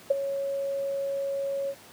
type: tone with ADSR envelope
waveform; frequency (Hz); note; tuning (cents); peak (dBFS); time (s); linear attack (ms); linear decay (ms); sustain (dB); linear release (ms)
sine; 553; C#5; -4; -15; 0.1-1.75; 9; 17; -12; 59
effects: pink hiss -50 dBFS RMS until 1.92 s + high-pass 150 Hz 12 dB/octave